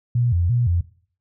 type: tone with vibrato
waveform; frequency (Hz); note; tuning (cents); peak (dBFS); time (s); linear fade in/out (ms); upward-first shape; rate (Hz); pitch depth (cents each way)
sine; 102.3; G#2; -26; -16; 0.15-0.81; 5; square; 2.9; 290
effects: noise-tail reverb RT60 0.5 s tail -19 dB re dry